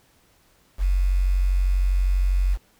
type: tone with quantisation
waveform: sine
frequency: 46.25 Hz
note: F#1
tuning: in tune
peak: -17 dBFS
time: 0.78-2.58 s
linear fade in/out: 50 ms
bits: 7
effects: pink hiss -60 dBFS RMS until 2.79 s